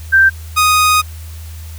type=tone pair in turn; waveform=sine / sawtooth; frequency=1568 / 1244.5 Hz; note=G6 / D#6; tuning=0 / 0 cents; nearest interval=major third; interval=400 cents; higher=first; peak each=-5 dBFS; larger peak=neither; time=0.12-0.3 / 0.56-1.02 s; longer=second; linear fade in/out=20 ms; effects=added 80 Hz sine -27 dBFS peak until 1.78 s + white hiss -40 dBFS RMS until 1.78 s